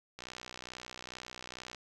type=click train; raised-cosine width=0.2 ms; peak=-26 dBFS; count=98; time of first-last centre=0.19-1.747 s; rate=62.3 Hz; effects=none